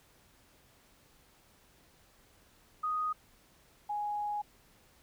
sine tone pair in turn, 1244.5 / 830.6 Hz, D#6 / G#5, 0 / 0 cents, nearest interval perfect fifth, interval 700 cents, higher first, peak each -30 / -32 dBFS, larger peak first, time 2.83-3.13 / 3.89-4.42 s, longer second, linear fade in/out 10 ms, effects pink hiss -64 dBFS RMS until 5.02 s

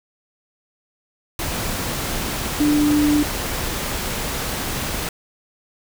sine tone in noise, 296.3 Hz, D4, 15 cents sharp, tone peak -14 dBFS, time 2.6-3.23 s, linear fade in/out 2 ms, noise pink, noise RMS -25 dBFS, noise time 1.39-5.09 s, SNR +8 dB, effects none

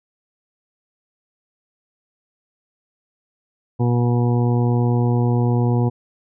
harmonic tone, 120.6 Hz, B2, 41 cents flat, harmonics 1 / 2 / 3 / 4 / 6 / 7 / 8, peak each -16 / -22 / -26 / -28 / -32 / -33 / -34 dBFS, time 3.79-5.9 s, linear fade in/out 20 ms, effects none

